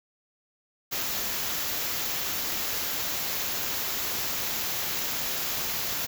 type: band-stop noise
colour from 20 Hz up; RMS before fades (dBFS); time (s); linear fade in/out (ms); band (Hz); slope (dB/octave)
white; -30; 0.91-6.07; 20; 7500 to 11000; 96
effects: none